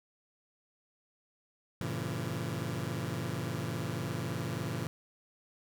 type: chord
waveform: sawtooth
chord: G diminished seventh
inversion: none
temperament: just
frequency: 98 / 117.6 / 141.12 / 169.34 Hz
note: G2 / Bb2 / Db3 / Fb3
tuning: 0 / +16 / +31 / +47 cents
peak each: -38 / -34 / -35 / -35 dBFS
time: 1.81-4.87 s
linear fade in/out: 0 ms
effects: none